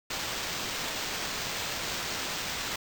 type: noise with sample-and-hold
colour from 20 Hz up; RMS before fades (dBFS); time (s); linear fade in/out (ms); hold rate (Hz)
white; -34; 0.1-2.76; 5; 11025
effects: none